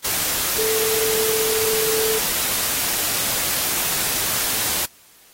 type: tone in noise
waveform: sine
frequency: 440 Hz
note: A4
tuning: in tune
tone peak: -22 dBFS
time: 0.58-2.19 s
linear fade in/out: 10 ms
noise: white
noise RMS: -22 dBFS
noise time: 0.04-4.86 s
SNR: -3 dB
effects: white hiss -51 dBFS RMS until 5.33 s + AAC 48 kbps